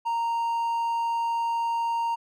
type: tone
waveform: triangle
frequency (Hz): 928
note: A#5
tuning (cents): -8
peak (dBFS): -22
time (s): 0.05-2.16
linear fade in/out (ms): 20
effects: none